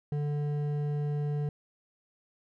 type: tone with hard clipping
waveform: triangle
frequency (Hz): 146.83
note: D3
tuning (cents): 0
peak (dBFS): -30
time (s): 0.12-1.49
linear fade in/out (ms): 2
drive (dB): 12
effects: none